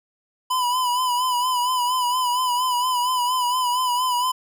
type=tone with vibrato; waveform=square; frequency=996 Hz; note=B5; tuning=14 cents sharp; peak=-20 dBFS; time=0.5-4.32 s; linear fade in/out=10 ms; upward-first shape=sine; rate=4.3 Hz; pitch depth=51 cents each way; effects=none